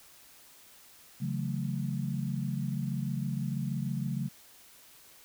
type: chord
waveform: sine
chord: F# minor seventh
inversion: second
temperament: equal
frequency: 138.59 / 164.81 / 185 / 220 Hz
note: C#3 / E3 / F#3 / A3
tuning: 0 / 0 / 0 / 0 cents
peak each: -33 / -39 / -36 / -37 dBFS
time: 1.2-4.29 s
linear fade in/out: 20 ms
effects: white hiss -56 dBFS RMS until 5.24 s